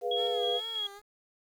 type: chord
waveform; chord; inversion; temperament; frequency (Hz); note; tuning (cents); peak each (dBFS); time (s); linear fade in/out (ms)
sine; F diminished; first; equal with one note detuned; 415.3 / 488.8 / 698.5; Ab4 / Cb5 / F5; 0 / -18 / 0; -34 / -31 / -34; 0.01-0.61; 50
type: tone with tremolo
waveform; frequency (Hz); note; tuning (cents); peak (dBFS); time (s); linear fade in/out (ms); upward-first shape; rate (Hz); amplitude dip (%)
sine; 3307; G#7; -8; -30; 0.11-0.87; 5; square; 3.1; 40
type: tone with vibrato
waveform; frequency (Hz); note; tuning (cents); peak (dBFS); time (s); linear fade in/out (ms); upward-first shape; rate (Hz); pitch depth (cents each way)
15% pulse; 425.1; G#4; +40; -39; 0.15-1.02; 50; sine; 2.3; 110
effects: 10-bit